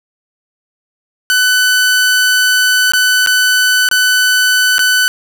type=tone with dropouts; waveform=sawtooth; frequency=1500 Hz; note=F#6; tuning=23 cents sharp; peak=-5 dBFS; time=1.3-5.08 s; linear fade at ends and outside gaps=0 ms; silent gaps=2.92-2.935 / 3.262-3.272 / 3.888-3.913 / 4.782-4.792 s; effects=none